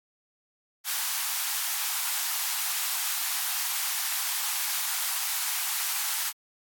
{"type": "high-pass noise", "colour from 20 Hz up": "white", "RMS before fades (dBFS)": -29, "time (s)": [0.84, 6.33], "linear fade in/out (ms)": 50, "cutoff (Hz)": 760, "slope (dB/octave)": 48, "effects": ["AAC 64 kbps"]}